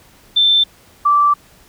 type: tone pair in turn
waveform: sine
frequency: 3551 / 1166.3 Hz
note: A7 / D6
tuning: +15 / -12 cents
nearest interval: octave + perfect fifth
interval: 1927 cents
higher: first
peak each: -9 dBFS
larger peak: neither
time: 0.36-0.64 / 1.05-1.34 s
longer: second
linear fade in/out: 10 ms
effects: pink hiss -48 dBFS RMS until 1.68 s